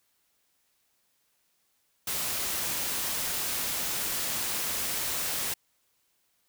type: noise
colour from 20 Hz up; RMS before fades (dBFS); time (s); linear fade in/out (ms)
white; -31; 2.07-5.54; 5
effects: white hiss -72 dBFS RMS until 6.48 s